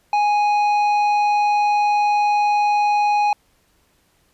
sine tone with tanh clipping, 830 Hz, G#5, 1 cent flat, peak -16 dBFS, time 0.13-3.33 s, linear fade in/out 2 ms, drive 9 dB, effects pink hiss -61 dBFS RMS until 4.33 s + resampled to 32000 Hz

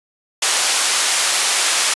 white band-pass noise, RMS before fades -17 dBFS, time 0.42-1.94 s, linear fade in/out 5 ms, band 640 to 9600 Hz, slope 12 dB/octave, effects resampled to 24000 Hz

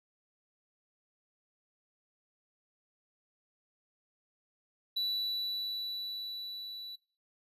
triangle tone with level ramp, 3951 Hz, B7, in tune, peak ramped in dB -28 to -40 dBFS, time 4.96-6.96 s, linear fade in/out 10 ms, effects noise-tail reverb RT60 0.4 s tail -21 dB re dry + resampled to 32000 Hz

